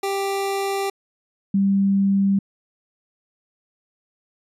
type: tone pair in turn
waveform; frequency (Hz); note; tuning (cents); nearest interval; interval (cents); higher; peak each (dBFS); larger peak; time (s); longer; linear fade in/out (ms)
25% pulse / sine; 393.5 / 196.75; G4 / G3; +7 / +7; octave; 1200; first; -18 / -15; second; 0.03-0.9 / 1.54-2.39; first; 5
effects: resampled to 32000 Hz